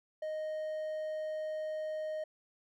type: tone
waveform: triangle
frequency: 621 Hz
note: D#5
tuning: 3 cents flat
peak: -33 dBFS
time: 0.22-2.24 s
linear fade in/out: 5 ms
effects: none